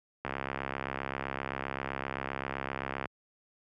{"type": "click train", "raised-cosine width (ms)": 0.5, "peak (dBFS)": -18, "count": 191, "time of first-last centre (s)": [0.25, 3.056], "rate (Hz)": 67.7, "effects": ["high-pass 80 Hz 12 dB/octave"]}